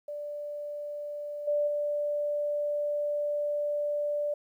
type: tone with level steps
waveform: sine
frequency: 587.3 Hz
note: D5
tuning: in tune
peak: -34 / -24 / -27 dBFS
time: 0.08-4.34 s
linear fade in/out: 5 ms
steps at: 1.47 / 1.67 s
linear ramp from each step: 10 ms
effects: 11-bit